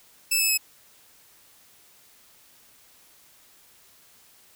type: tone with pitch steps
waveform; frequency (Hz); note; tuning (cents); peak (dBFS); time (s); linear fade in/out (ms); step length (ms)
10% pulse; 2631 / 2601 / 2571; E7 / E7 / E7; -4 / -24 / -44; -12; 0.31-0.577; 10; 89
effects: white hiss -56 dBFS RMS until 4.55 s